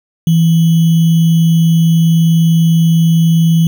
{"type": "tone with sample-and-hold", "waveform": "sine", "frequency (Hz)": 164.6, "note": "E3", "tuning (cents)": -2, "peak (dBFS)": -6, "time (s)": [0.27, 3.67], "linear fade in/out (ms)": 2, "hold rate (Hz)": 3150, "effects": []}